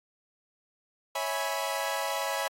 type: chord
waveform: sawtooth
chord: C# minor seventh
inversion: none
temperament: equal with one note detuned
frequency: 554.4 / 652.8 / 830.6 / 987.8 Hz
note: C#5 / E5 / G#5 / B5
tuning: 0 / -17 / 0 / 0 cents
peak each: -31 dBFS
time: 1.15-2.48 s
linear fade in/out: 5 ms
effects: AAC 48 kbps